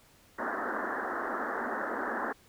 white band-pass noise, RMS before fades -34 dBFS, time 0.38-2.33 s, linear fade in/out 10 ms, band 210 to 1800 Hz, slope 96 dB/octave, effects pink hiss -61 dBFS RMS until 2.48 s

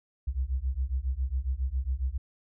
sine beating tone pair, 61.6 / 68.9 Hz, B1 / C#2, -4 / -10 cents, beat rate 7.3 Hz, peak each -30 dBFS, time 0.27-2.18 s, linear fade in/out 10 ms, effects none

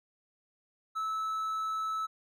triangle tone, 1305 Hz, E6, 18 cents flat, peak -29 dBFS, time 0.95-2.07 s, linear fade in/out 20 ms, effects none

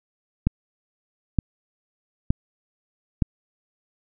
click train, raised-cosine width 5 ms, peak -6 dBFS, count 4, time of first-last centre 0.47-3.222 s, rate 1.09 Hz, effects none

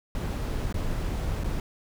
brown noise with dropouts, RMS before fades -29 dBFS, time 0.15-1.6 s, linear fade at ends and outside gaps 1 ms, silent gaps 0.726-0.742 / 1.436-1.443 s, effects none

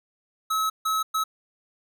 square tone bursts at uneven times, 1290 Hz, E6, 38 cents flat, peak -23 dBFS, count 3, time 0.5-0.7 / 0.85-1.03 / 1.14-1.24 s, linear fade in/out 10 ms, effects none

